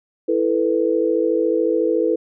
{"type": "chord", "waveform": "sine", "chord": "E suspended fourth", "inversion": "none", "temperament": "equal", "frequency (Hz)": [329.6, 440, 493.9], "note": ["E4", "A4", "B4"], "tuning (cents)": [0, 0, 0], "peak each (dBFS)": -20, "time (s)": [0.28, 2.16], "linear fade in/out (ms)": 10, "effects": []}